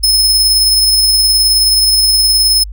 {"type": "tone with tremolo", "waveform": "sawtooth", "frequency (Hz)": 5190, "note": "E8", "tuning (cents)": -28, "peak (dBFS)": -4, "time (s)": [0.03, 2.64], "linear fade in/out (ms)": 10, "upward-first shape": "sine", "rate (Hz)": 19, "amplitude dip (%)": 25, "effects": ["added 50 Hz sine -23 dBFS peak until 2.72 s"]}